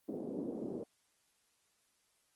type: band-pass noise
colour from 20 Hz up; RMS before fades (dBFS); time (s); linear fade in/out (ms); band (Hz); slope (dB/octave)
pink; -41; 0.08-0.84; 10; 210 to 480; 24
effects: white hiss -75 dBFS RMS until 2.35 s + Opus 24 kbps